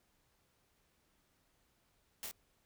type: noise with echo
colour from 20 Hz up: white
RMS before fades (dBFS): -43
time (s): 2.23-2.26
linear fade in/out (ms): 0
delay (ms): 26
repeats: 2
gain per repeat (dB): -2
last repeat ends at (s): 2.312
effects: pink hiss -75 dBFS RMS until 2.65 s